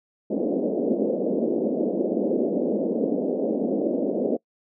pink band-pass noise, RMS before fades -24 dBFS, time 0.3-4.37 s, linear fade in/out 10 ms, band 210 to 590 Hz, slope 48 dB/octave, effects noise-tail reverb RT60 0.1 s tail -25 dB re dry

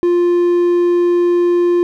triangle tone, 350 Hz, F4, 4 cents sharp, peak -8 dBFS, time 0.03-1.83 s, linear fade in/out 0 ms, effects none

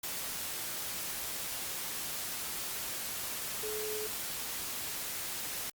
sine tone in noise, 427.9 Hz, A4, 48 cents flat, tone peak -37 dBFS, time 3.63-4.07 s, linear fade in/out 5 ms, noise white, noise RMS -38 dBFS, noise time 0.03-5.7 s, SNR -2 dB, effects Opus 48 kbps

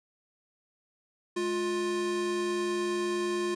square tone pair together, 209.7 / 352.7 Hz, G#3 / F4, +17 / +17 cents, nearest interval major sixth, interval 900 cents, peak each -39 / -29 dBFS, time 1.36-3.55 s, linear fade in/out 10 ms, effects resampled to 22050 Hz

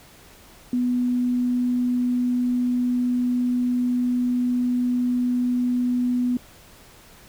sine tone, 246.9 Hz, B3, in tune, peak -19 dBFS, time 0.73-6.37 s, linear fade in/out 2 ms, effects pink hiss -49 dBFS RMS until 7.28 s

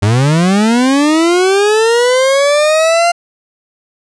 40% pulse linear sweep, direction up, 96.7 to 698.5 Hz, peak -7 dBFS, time 0.02-3.12 s, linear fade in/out 10 ms, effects resampled to 22050 Hz

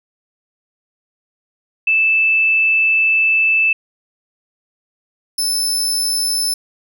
sine / 25% pulse tone pair in turn, 2634 / 5268 Hz, E7 / E8, -2 / -2 cents, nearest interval octave, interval 1200 cents, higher second, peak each -11 dBFS, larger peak neither, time 1.87-3.73 / 5.38-6.54 s, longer first, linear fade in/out 5 ms, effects none

